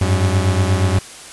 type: beating tone pair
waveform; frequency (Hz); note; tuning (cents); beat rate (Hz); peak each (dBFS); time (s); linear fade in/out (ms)
40% pulse; 92.5 / 100.9; F#2 / G#2; 0 / -49; 8.4; -14 / -18; 0.01-0.99; 5
effects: white hiss -36 dBFS RMS until 1.32 s + resampled to 24000 Hz